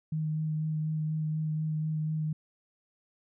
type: tone with vibrato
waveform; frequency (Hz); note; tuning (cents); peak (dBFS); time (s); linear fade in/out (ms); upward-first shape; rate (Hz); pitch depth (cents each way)
sine; 155.56; D#3; 0; -28; 0.12-2.33; 5; sine; 4.1; 13
effects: none